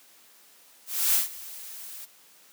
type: noise with ADSR envelope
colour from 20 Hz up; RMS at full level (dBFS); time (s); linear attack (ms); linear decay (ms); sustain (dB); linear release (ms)
blue; -21; 0.86-2.06; 280; 140; -20; 19
effects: white hiss -56 dBFS RMS until 2.52 s + high-pass 200 Hz 12 dB/octave